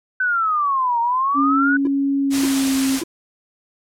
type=exponential two-way sweep; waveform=sine; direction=down then up; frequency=1530 to 922 to 1502 Hz; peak=-16 dBFS; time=0.2-1.77 s; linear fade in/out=5 ms; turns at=1 s
type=tone with pitch glide; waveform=sine; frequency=277.2 to 267.8 Hz; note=C#4 to C4; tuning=0 to +40 cents; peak=-16 dBFS; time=1.34-3 s; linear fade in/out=50 ms; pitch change=-60 cents; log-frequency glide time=2.2-2.75 s
type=tone bursts; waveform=triangle; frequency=335.3 Hz; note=E4; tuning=30 cents sharp; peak=-19 dBFS; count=3; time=1.85-3.036 s; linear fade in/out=2 ms; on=22 ms; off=560 ms
type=noise; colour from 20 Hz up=white; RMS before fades=-24 dBFS; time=2.3-3.04 s; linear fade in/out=50 ms
effects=low-pass 10000 Hz 12 dB/octave